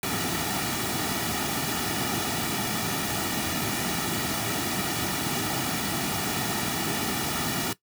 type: noise with comb filter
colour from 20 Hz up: pink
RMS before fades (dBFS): -28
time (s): 0.03-7.73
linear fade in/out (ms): 2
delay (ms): 1.9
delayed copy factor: -0.6
effects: noise-tail reverb RT60 0.1 s tail -17 dB re dry + high-pass 100 Hz 12 dB/octave